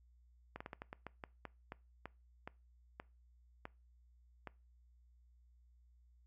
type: slowing click train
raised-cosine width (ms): 0.5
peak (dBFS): -30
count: 15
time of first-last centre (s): 0.56-4.473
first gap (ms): 45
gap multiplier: 1.25
effects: noise-tail reverb RT60 0.3 s tail -22 dB re dry + added 60 Hz sine -64 dBFS peak until 6.26 s